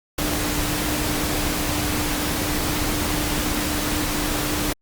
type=tone in noise; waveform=sine; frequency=299.4 Hz; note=D4; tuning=33 cents sharp; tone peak=-28 dBFS; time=0.18-4.73 s; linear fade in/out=5 ms; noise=pink; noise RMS=-24 dBFS; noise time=0.18-4.73 s; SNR=-7 dB; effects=Opus 48 kbps